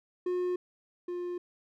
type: tone pair in turn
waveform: triangle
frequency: 359.9 / 353.9 Hz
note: F#4 / F4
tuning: -48 / +23 cents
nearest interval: unison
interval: 29 cents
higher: first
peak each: -26 / -31 dBFS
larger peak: first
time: 0.26-0.56 / 1.08-1.38 s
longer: neither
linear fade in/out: 5 ms
effects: none